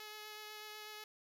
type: tone with vibrato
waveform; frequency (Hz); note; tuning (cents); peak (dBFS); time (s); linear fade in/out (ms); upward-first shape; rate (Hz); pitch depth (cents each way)
5% pulse; 425.3; G#4; +41; -36; 0-1.04; 2; sine; 8.1; 12
effects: none